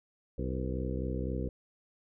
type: harmonic tone with a mistuned harmonic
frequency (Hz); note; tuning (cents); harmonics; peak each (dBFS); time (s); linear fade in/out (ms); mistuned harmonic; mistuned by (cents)
64; C2; -38; 1 / 2 / 3 / 4 / 5 / 6 / 7 / 8; -35 / -38 / -40 / -41 / -42 / -43 / -43 / -44; 0.38-1.49; 5; 7; +65
effects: none